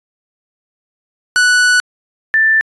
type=tone pair in turn; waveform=45% pulse / sine; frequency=1480 / 1770.7 Hz; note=F#6 / A6; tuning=0 / +10 cents; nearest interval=minor third; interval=310 cents; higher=second; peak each=-8 dBFS; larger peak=neither; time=1.36-1.8 / 2.34-2.61 s; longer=first; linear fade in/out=0 ms; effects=resampled to 22050 Hz